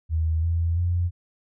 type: tone with pitch steps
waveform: sine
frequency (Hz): 80.2 / 83.8 / 87.56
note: E2 / E2 / F2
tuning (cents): -47 / +29 / +5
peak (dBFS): -20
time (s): 0.09-1.11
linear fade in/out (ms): 50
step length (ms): 340
effects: none